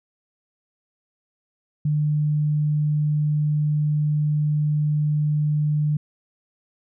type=tone; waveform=sine; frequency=150 Hz; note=D3; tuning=37 cents sharp; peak=-18 dBFS; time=1.85-5.97 s; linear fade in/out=5 ms; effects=none